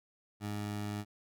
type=tone; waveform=20% pulse; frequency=103.83 Hz; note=G#2; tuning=in tune; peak=-31 dBFS; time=0.4-1.05 s; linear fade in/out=50 ms; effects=none